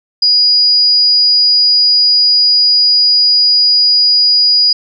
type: tone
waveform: sine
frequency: 4900 Hz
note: D#8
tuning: 27 cents flat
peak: -6 dBFS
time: 0.22-4.73 s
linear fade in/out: 5 ms
effects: none